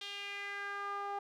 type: tone with band-pass filter sweep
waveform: sawtooth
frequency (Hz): 402.7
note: G4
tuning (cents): +47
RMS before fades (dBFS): -41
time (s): 0.01-1.19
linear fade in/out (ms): 5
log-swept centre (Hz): 3400 to 880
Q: 3.5
effects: none